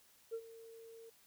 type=tone with ADSR envelope; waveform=sine; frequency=455 Hz; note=A#4; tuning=42 cents flat; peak=-35 dBFS; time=0.31-1.1 s; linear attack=30 ms; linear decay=64 ms; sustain=-17 dB; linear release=9 ms; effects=tanh soft clip ceiling -36 dBFS + white hiss -67 dBFS RMS until 1.26 s